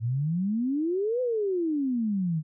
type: exponential two-way sweep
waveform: sine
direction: up then down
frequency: 109.7 to 513 to 150.3 Hz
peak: -24 dBFS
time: 0-2.43 s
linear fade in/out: 50 ms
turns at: 1.21 s
effects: none